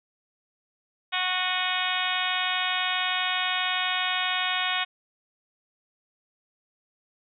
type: harmonic tone with a mistuned harmonic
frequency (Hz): 367.7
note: F#4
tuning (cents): -11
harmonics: 2 / 3 / 4 / 5 / 6 / 7 / 8 / 9 / 10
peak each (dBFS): -33 / -33 / -33 / -33 / -33 / -33 / -33 / -33 / -33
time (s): 1.12-4.85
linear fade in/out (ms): 20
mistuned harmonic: 7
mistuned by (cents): -44
effects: none